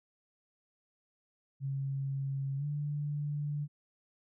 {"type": "tone with pitch glide", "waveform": "sine", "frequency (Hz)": [136.9, 146.73], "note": ["C#3", "D3"], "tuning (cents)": [-21, -1], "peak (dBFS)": -32, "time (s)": [1.6, 3.68], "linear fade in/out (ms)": 50, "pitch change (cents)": 120, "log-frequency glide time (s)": [2.57, 2.65], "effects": []}